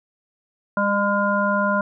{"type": "harmonic tone with a mistuned harmonic", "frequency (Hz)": 202.2, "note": "G#3", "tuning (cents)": -46, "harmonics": [1, 3, 5, 7], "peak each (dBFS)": [-23, -23, -23, -23], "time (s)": [0.77, 1.81], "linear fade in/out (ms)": 2, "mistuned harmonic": 5, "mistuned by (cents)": 18, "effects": []}